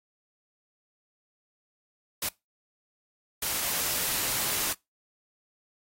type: noise bursts at uneven times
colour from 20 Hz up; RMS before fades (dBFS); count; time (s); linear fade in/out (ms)
white; -29; 2; 2.22-2.29 / 3.42-4.73; 5
effects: noise-tail reverb RT60 0.2 s tail -23 dB re dry + AAC 48 kbps